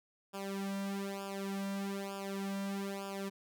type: tone with flanger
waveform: sawtooth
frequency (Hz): 196.8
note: G3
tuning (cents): +7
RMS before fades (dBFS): -39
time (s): 0.33-3.3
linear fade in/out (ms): 20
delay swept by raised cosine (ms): 0.49 to 2.39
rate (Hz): 1.1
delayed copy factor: -1
effects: none